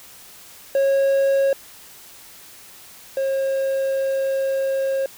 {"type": "tone pair in turn", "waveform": "triangle", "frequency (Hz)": [547, 539.2], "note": ["C#5", "C#5"], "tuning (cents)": [-23, -48], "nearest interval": "unison", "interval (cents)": 25, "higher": "first", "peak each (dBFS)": [-13, -17], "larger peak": "first", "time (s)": [[0.75, 1.53], [3.17, 5.06]], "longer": "second", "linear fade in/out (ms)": 2, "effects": ["white hiss -44 dBFS RMS until 5.17 s"]}